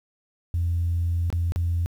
sine tone with dropouts, 85.5 Hz, F2, 36 cents flat, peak -20 dBFS, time 0.54-1.86 s, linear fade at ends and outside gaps 0 ms, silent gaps 1.302-1.327 / 1.521-1.56 s, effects tanh soft clip ceiling -17 dBFS + 9-bit

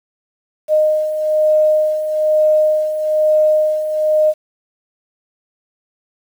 sine beating tone pair, 615 / 616.1 Hz, D#5 / D#5, -20 / -17 cents, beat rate 1.1 Hz, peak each -19 / -12 dBFS, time 0.68-4.34 s, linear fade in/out 50 ms, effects 7-bit

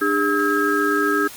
sine tone cluster, 298 / 405.6 / 1288 / 1621 Hz, D4 / G#4 / E6 / G#6, +25 / -41 / -41 / -42 cents, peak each -22 dBFS, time 0.01-1.28 s, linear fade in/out 10 ms, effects white hiss -38 dBFS RMS until 1.36 s + Opus 32 kbps

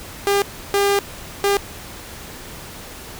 sawtooth tone bursts at uneven times, 401.2 Hz, G4, 40 cents sharp, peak -11 dBFS, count 3, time 0.27-0.42 / 0.74-0.99 / 1.44-1.57 s, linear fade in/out 0 ms, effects pink hiss -36 dBFS RMS until 3.19 s

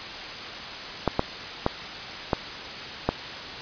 clicks, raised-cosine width 1 ms, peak -6 dBFS, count 5, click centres 1.077 / 1.194 / 1.664 / 2.332 / 3.09 s, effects white hiss -35 dBFS RMS until 3.61 s + resampled to 11025 Hz

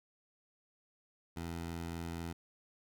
15% pulse tone, 84.1 Hz, E2, 35 cents sharp, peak -33 dBFS, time 1.36-2.33 s, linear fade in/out 10 ms, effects none

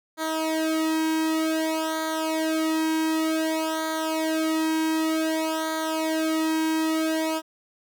sawtooth tone with flanger, 318.1 Hz, D#4, 38 cents sharp, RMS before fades -25 dBFS, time 0.17-7.42 s, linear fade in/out 50 ms, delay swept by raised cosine 0.37 to 1.47 ms, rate 0.54 Hz, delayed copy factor -0.95, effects none

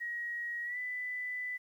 sine tone with pitch glide, 1896 to 1992.6 Hz, A#6 to B6, +29 to +15 cents, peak -35 dBFS, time 0-1.58 s, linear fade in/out 20 ms, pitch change +86 cents, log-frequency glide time 0.64-0.78 s, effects 11-bit

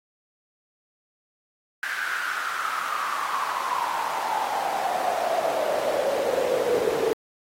brown noise with high-pass filter sweep, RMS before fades -26 dBFS, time 1.83-7.13 s, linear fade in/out 0 ms, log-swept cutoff 1600 to 430 Hz, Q 7.8, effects AAC 48 kbps

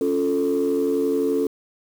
sine chord, Db augmented, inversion none, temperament equal, 277.2 / 349.2 / 440 Hz, Db4 / F4 / A4, 0 / 0 / 0 cents, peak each -22 / -25 / -20 dBFS, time 0.01-1.47 s, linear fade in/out 2 ms, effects tanh soft clip ceiling -13 dBFS + 7-bit

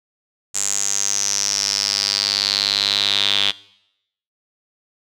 sawtooth tone with band-pass filter sweep, 100.3 Hz, G2, 40 cents sharp, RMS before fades -20 dBFS, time 0.54-3.52 s, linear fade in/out 20 ms, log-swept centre 7300 to 3400 Hz, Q 7.6, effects noise-tail reverb RT60 0.8 s tail -21 dB re dry

